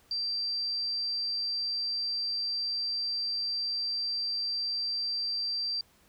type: tone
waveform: sine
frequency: 4699 Hz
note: D8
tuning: in tune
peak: -29 dBFS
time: 0.11-5.81 s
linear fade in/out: 2 ms
effects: pink hiss -63 dBFS RMS until 6.08 s

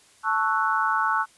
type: chord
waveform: sine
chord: F# minor seventh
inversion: first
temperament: equal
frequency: 880 / 1108.7 / 1318.5 / 1480 Hz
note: A5 / C#6 / E6 / F#6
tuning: 0 / 0 / 0 / 0 cents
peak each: -26 dBFS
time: 0.23-1.26 s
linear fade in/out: 50 ms
effects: white hiss -56 dBFS RMS until 1.37 s + resampled to 24000 Hz

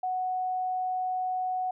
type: tone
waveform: sine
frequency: 740 Hz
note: F#5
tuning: in tune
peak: -27 dBFS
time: 0.03-1.71 s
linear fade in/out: 5 ms
effects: none

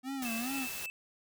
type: tone with vibrato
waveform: square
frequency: 249.1 Hz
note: B3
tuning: 15 cents sharp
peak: -36 dBFS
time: 0.03-0.68 s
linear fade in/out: 50 ms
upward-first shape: sine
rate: 2.4 Hz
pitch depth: 170 cents each way
type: noise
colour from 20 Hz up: white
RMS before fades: -41 dBFS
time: 0.22-0.86 s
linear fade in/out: 2 ms
type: tone with tremolo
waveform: triangle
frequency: 2637 Hz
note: E7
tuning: in tune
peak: -37 dBFS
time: 0.25-0.9 s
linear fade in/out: 0 ms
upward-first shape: square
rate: 3.4 Hz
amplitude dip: 50%
effects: none

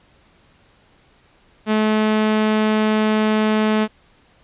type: tone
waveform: sawtooth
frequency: 215.6 Hz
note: A3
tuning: 35 cents flat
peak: -11 dBFS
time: 1.66-3.88 s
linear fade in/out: 50 ms
effects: pink hiss -55 dBFS RMS until 4.43 s + resampled to 8000 Hz

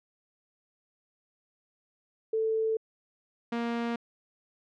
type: tone pair in turn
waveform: sine / sawtooth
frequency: 442.7 / 234.5 Hz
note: A4 / A#3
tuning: +11 / +11 cents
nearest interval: major seventh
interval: 1100 cents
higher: first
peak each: -25 dBFS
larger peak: neither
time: 2.33-2.77 / 3.52-3.96 s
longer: neither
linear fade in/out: 5 ms
effects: low-pass 3000 Hz 12 dB/octave

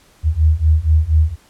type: beating tone pair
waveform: sine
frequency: 76.2 / 80.4 Hz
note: D#2 / E2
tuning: -36 / -43 cents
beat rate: 4.2 Hz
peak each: -14 / -13 dBFS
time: 0.23-1.36 s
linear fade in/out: 50 ms
effects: pink hiss -51 dBFS RMS until 1.49 s + low-pass 12000 Hz 12 dB/octave

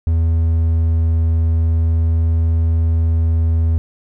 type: tone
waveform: triangle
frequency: 81.8 Hz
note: E2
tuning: 13 cents flat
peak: -10 dBFS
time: 0.07-3.78 s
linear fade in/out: 0 ms
effects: none

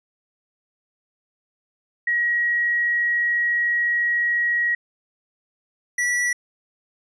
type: tone pair in turn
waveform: sine / square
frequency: 1903 / 1948.6 Hz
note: A#6 / B6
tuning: +35 / -24 cents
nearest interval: unison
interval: 41 cents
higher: second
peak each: -18 / -20 dBFS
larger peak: first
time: 2.07-4.75 / 5.98-6.33 s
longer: first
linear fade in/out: 5 ms
effects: resampled to 22050 Hz

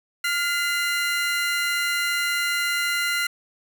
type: tone pair together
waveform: 30% pulse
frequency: 1407.3 / 2042 Hz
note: F6 / C7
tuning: +13 / -43 cents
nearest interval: tritone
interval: 644 cents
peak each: -22 dBFS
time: 0.24-3.27 s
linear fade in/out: 5 ms
effects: none

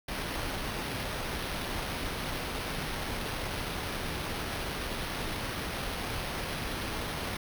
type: noise with sample-and-hold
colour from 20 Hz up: pink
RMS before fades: -35 dBFS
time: 0.08-7.37 s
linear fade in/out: 5 ms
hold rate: 7350 Hz
effects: none

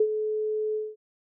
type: tone with ADSR envelope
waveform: sine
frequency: 429.8 Hz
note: A4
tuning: 41 cents flat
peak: -16 dBFS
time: 0-0.96 s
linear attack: 5 ms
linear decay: 63 ms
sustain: -9 dB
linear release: 210 ms
effects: none

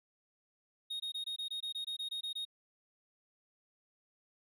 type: tone bursts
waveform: triangle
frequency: 3729 Hz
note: A#7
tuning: in tune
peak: -35 dBFS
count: 13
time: 0.9-2.452 s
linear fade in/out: 10 ms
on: 100 ms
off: 21 ms
effects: none

